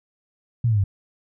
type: exponential sweep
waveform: sine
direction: down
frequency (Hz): 123.4 to 94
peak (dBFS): -16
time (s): 0.64-0.84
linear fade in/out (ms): 5
effects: none